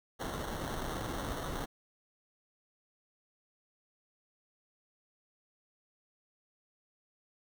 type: noise with sample-and-hold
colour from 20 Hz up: pink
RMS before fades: -38 dBFS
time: 0.19-1.66 s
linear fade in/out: 20 ms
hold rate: 2450 Hz
effects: none